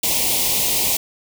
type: band-stop noise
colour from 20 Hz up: white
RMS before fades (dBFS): -19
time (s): 0.03-0.97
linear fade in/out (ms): 5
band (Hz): 1000 to 2100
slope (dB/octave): 48
effects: none